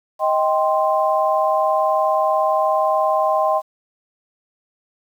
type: chord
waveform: sine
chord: C minor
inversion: first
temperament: just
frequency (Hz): 627.9 / 784.9 / 1046.5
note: Eb5 / G5 / C6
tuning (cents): +16 / +2 / 0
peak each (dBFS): -18 / -20 / -20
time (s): 0.19-3.62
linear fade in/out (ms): 50
effects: 8-bit